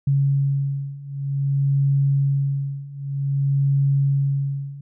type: beating tone pair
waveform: sine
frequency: 138.59 / 139.12 Hz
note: C#3 / C#3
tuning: 0 / +7 cents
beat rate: 0.53 Hz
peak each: -22 / -20 dBFS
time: 0.07-4.81 s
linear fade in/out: 5 ms
effects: none